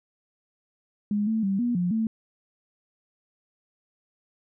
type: tone with pitch steps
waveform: sine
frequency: 206.9 / 221.6 / 195 / 240.9 / 177.3 / 222.5 Hz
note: G#3 / A3 / G3 / B3 / F3 / A3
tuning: -6 / +13 / -9 / -43 / +26 / +20 cents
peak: -22 dBFS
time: 1.11-2.07 s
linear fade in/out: 2 ms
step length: 160 ms
effects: none